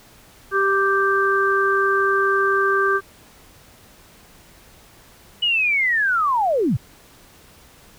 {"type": "harmonic tone", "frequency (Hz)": 392, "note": "G4", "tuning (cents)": 0, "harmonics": [1, 3, 4], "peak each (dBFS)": [-20, -20, -20], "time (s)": [0.51, 3.01], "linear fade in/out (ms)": 50}
{"type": "linear sweep", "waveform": "sine", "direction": "down", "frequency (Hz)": [2960, 87.31], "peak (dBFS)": -16, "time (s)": [5.42, 6.77], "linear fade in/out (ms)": 10}
{"effects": ["pink hiss -49 dBFS RMS until 7.98 s"]}